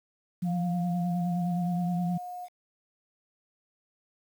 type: tone with vibrato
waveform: sine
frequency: 174.61 Hz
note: F3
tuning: in tune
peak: -26 dBFS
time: 0.42-2.18 s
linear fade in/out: 10 ms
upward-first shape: sine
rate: 9.6 Hz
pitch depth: 45 cents each way
type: tone with pitch glide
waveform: sine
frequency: 705 to 719 Hz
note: F5 to F#5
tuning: +16 to -50 cents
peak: -36 dBFS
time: 0.44-2.49 s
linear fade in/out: 50 ms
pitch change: +34 cents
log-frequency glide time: 1.01-2.3 s
effects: 9-bit